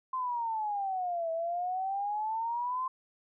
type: exponential two-way sweep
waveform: sine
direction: down then up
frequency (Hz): 1046.5 to 650 to 1046.5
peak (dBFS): -30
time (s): 0.13-2.88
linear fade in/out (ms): 5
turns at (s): 1.31
effects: none